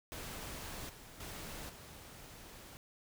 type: noise with level steps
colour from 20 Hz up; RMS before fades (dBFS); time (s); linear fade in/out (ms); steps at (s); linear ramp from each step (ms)
pink; -45 / -54 / -46 / -53; 0.12-2.77; 0; 0.89 / 1.2 / 1.69; 5
effects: none